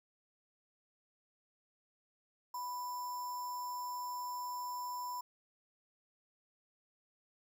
sine tone with sample-and-hold, 987.8 Hz, B5, in tune, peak -38 dBFS, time 2.54-5.21 s, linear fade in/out 5 ms, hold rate 6300 Hz, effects none

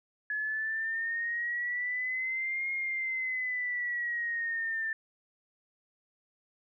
sine exponential two-way sweep, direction up then down, 1700 to 2143 to 1777 Hz, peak -30 dBFS, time 0.3-4.93 s, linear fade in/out 2 ms, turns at 2.71 s, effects none

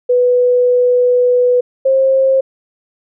sine tone pair in turn, 494.2 / 532.6 Hz, B4 / C5, +1 / +31 cents, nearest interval minor second, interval 130 cents, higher second, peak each -8 dBFS, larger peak neither, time 0.09-1.61 / 1.85-2.41 s, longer first, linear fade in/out 10 ms, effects none

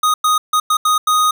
square tone bursts at uneven times, 1244.5 Hz, D#6, in tune, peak -12 dBFS, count 6, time 0.03-0.14 / 0.24-0.38 / 0.53-0.6 / 0.7-0.77 / 0.85-0.98 / 1.07-1.31 s, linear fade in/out 5 ms, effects none

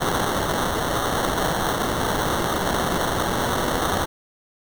white noise with sample-and-hold, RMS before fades -23 dBFS, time 0-4.06 s, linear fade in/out 20 ms, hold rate 2450 Hz, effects none

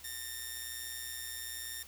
5% pulse tone with amplitude modulation, 1820 Hz, A#6, 42 cents flat, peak -27 dBFS, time 0.04-1.83 s, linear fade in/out 5 ms, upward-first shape sine, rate 121 Hz, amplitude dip 50%, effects added 70 Hz sine -60 dBFS peak until 1.87 s + white hiss -54 dBFS RMS until 1.87 s

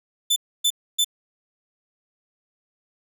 sawtooth tone bursts, 3522 Hz, A7, 1 cent sharp, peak -14 dBFS, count 3, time 0.3-1.046 s, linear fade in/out 10 ms, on 62 ms, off 280 ms, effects none

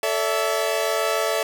sawtooth chord, A suspended fourth, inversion none, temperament equal with one note detuned, 440 / 572.3 / 659.3 Hz, A4 / D5 / E5, 0 / -45 / 0 cents, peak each -22 / -22 / -20 dBFS, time 0.03-1.43 s, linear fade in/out 2 ms, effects none

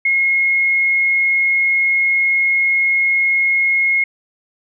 sine tone, 2159 Hz, C#7, 46 cents flat, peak -12 dBFS, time 0.05-4.04 s, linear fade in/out 5 ms, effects none

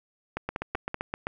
two click trains, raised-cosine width 0.5 ms, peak -15 / -15 dBFS, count 7 / 4, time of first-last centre 0.49-1.269 / 0.37-0.944 s, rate 7.7 / 5.23 Hz, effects none

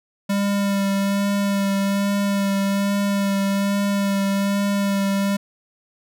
square tone with vibrato, 199 Hz, G3, 26 cents sharp, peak -19 dBFS, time 0.29-5.37 s, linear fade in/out 10 ms, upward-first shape sine, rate 1.2 Hz, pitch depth 17 cents each way, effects none

